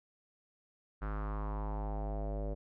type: tone with low-pass filter sweep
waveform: square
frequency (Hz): 51.91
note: G#1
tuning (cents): 0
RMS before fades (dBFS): -37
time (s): 1.01-2.55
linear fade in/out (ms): 20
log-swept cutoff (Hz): 1400 to 550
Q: 3.7
effects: none